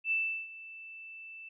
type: tone with ADSR envelope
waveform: sine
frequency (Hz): 2650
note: E7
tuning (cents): +9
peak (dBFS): -26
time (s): 0.04-1.49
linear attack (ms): 72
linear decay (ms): 360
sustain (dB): -18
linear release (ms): 7
effects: none